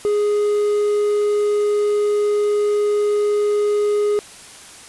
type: tone with quantisation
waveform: triangle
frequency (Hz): 415.3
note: G#4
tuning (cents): 0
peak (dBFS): -13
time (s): 0.05-4.19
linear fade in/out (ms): 0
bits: 7
effects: white hiss -40 dBFS RMS until 4.88 s + resampled to 24000 Hz